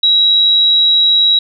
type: tone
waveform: sine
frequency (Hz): 3867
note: B7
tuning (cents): -37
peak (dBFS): -7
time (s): 0.03-1.39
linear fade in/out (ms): 5
effects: none